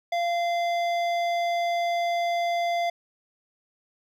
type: tone with hard clipping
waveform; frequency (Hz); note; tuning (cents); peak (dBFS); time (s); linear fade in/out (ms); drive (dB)
triangle; 690; F5; -21; -25; 0.12-2.9; 5; 16
effects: none